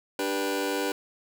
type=chord; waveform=sawtooth; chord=G major; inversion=second; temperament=just; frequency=294 / 392 / 490 Hz; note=D4 / G4 / B4; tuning=+2 / 0 / -14 cents; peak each=-27 dBFS; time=0.19-0.92 s; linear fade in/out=2 ms; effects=none